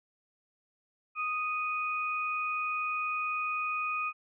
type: tone pair together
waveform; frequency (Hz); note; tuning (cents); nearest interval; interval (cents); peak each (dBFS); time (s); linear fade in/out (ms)
sine; 1244.5 / 2484; D#6 / D#7; 0 / -3; octave; 1197; -32 / -33; 1.15-4.13; 50
effects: none